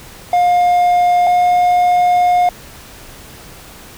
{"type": "tone pair in turn", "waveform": "triangle", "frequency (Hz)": [710, 714.5], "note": ["F5", "F5"], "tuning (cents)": [28, 39], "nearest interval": "unison", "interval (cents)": 11, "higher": "second", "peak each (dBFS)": -7, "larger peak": "neither", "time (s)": [[0.33, 1.27], [1.27, 2.49]], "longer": "second", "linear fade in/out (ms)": 2, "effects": ["pink hiss -37 dBFS RMS until 3.97 s"]}